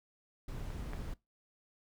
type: noise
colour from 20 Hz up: brown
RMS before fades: -41 dBFS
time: 0.48-1.14 s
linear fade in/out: 5 ms
type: clicks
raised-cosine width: 0.5 ms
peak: -38 / -29 dBFS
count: 2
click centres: 0.704 / 0.934 s
effects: noise-tail reverb RT60 0.2 s tail -21 dB re dry